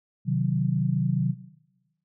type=chord; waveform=sine; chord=C diminished; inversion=none; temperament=equal; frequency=130.81 / 155.56 / 185 Hz; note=C3 / Eb3 / Gb3; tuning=0 / 0 / 0 cents; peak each=-25 / -26 / -26 dBFS; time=0.25-1.35 s; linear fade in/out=50 ms; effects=noise-tail reverb RT60 1.0 s tail -18 dB re dry